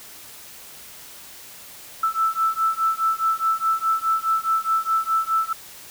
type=beating tone pair; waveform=sine; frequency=1318.5 / 1323.3 Hz; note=E6 / E6; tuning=0 / +6 cents; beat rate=4.8 Hz; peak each=-22 dBFS; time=2.03-5.53 s; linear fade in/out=5 ms; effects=white hiss -42 dBFS RMS until 5.9 s